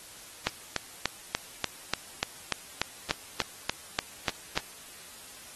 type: click train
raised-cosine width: 0.2 ms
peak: -8 dBFS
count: 15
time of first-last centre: 0.47-4.576 s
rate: 3.41 Hz
effects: white hiss -48 dBFS RMS until 5.55 s + AAC 32 kbps

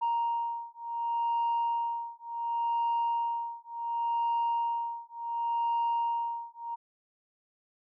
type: beating tone pair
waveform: sine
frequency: 934 / 934.69 Hz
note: A#5 / A#5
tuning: +3 / +4 cents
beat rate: 0.69 Hz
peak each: -30 dBFS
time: 0.01-6.76 s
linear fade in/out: 20 ms
effects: tanh soft clip ceiling -23 dBFS

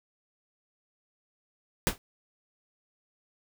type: noise with exponential decay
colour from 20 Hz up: pink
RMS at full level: -21 dBFS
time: 1.87-1.98 s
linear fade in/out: 0 ms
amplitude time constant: 23 ms
effects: none

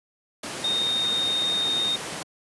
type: tone in noise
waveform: sine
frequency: 3689 Hz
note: A#7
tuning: 19 cents flat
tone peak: -22 dBFS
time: 0.64-1.96 s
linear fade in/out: 5 ms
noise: pink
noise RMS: -32 dBFS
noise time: 0.43-2.23 s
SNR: +7 dB
effects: high-pass 200 Hz 12 dB/octave + resampled to 24000 Hz

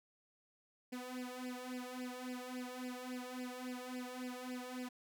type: tone with flanger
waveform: sawtooth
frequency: 251.2 Hz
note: B3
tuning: 30 cents sharp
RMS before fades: -45 dBFS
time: 0.92-4.89 s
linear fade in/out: 10 ms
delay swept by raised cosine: 0.39 to 1.79 ms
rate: 3.6 Hz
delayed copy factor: +0.95
effects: none

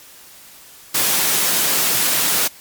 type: high-pass noise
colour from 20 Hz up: white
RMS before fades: -17 dBFS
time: 0.94-2.48 s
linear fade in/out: 10 ms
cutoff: 120 Hz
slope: 96 dB/octave
effects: white hiss -43 dBFS RMS until 2.6 s + MP3 96 kbps

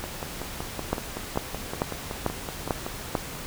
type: two click trains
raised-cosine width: 1 ms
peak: -17 / -9 dBFS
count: 16 / 6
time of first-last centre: 0.04-2.865 / 0.93-3.152 s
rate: 5.31 / 2.25 Hz
effects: pink hiss -37 dBFS RMS until 3.46 s

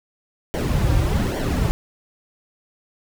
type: noise with flanger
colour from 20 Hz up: brown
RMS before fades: -20 dBFS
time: 0.54-1.71 s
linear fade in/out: 0 ms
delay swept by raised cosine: 0.78 to 4.78 ms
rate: 1.2 Hz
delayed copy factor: -0.7
effects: none

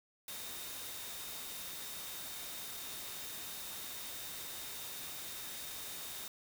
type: tone in noise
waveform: sine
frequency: 3683 Hz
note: A#7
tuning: 22 cents flat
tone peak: -52 dBFS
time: 0.28-6.28 s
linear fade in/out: 2 ms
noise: white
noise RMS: -45 dBFS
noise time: 0.28-6.28 s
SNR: -10 dB
effects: none

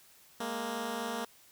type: tone pair together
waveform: 10% pulse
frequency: 208.9 / 233.1 Hz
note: G#3 / A#3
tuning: +10 / 0 cents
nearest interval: major second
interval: 190 cents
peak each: -32 / -27 dBFS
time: 0.4-1.25 s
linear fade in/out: 5 ms
effects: white hiss -60 dBFS RMS until 1.51 s

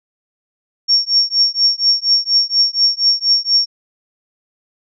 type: tone with tremolo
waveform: sine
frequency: 5510 Hz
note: F8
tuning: 24 cents flat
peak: -7 dBFS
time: 0.88-3.66 s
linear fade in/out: 20 ms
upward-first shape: triangle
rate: 4.2 Hz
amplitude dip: 100%
effects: none

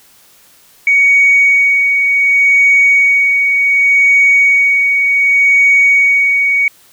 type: tone with tremolo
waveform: sine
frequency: 2242 Hz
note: C#7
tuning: 19 cents sharp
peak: -4 dBFS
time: 0.87-6.68 s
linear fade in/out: 2 ms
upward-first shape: sine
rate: 0.67 Hz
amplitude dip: 40%
effects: tanh soft clip ceiling -1 dBFS + white hiss -46 dBFS RMS until 6.92 s

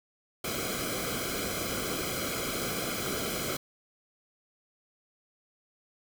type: noise with comb filter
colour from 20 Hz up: pink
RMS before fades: -33 dBFS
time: 0.44-3.57 s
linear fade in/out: 5 ms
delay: 1.1 ms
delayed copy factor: -0.85
effects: none

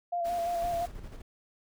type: tone with vibrato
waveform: sine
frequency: 690 Hz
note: F5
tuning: 21 cents flat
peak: -28 dBFS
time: 0.12-0.86 s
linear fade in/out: 10 ms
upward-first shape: square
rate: 5.8 Hz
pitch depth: 23 cents each way
type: band-stop noise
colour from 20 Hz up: pink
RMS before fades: -46 dBFS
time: 0.24-0.88 s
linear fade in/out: 20 ms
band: 100 to 180 Hz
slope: 96 dB/octave
type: noise with tremolo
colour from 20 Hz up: brown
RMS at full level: -41 dBFS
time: 0.62-1.22 s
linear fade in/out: 5 ms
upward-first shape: square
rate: 12 Hz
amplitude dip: 45%
effects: none

